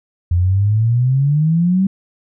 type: exponential sweep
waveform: sine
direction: up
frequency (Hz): 85 to 196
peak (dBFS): -11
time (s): 0.31-1.87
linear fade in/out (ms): 5
effects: none